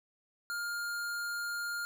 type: tone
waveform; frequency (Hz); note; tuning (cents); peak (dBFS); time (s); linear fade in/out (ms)
square; 1409; F6; +15; -35; 0.5-1.85; 0
effects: none